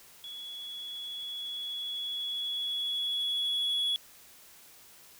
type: tone with level ramp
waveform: sine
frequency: 3372 Hz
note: G#7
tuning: 26 cents sharp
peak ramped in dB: -40 to -24 dBFS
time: 0.24-3.96 s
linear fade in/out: 0 ms
effects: tanh soft clip ceiling -25 dBFS + white hiss -55 dBFS RMS until 5.19 s